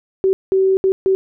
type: tone bursts at uneven times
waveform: sine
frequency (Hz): 382.2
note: G4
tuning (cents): -44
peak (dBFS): -11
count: 4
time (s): 0.24-0.33 / 0.52-0.77 / 0.84-0.92 / 1.06-1.15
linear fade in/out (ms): 0
effects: none